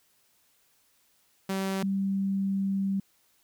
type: tone pair in turn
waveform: sawtooth / sine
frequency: 192.5 / 195.07 Hz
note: G3 / G3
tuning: -31 / -8 cents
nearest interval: unison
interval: 23 cents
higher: second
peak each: -24 / -25 dBFS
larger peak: first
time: 1.49-1.83 / 1.83-3 s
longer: second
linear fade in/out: 5 ms
effects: white hiss -67 dBFS RMS until 3.43 s